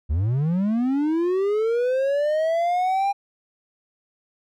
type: linear sweep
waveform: triangle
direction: up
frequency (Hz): 67.3 to 807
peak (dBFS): -17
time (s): 0.09-3.13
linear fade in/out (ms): 20
effects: none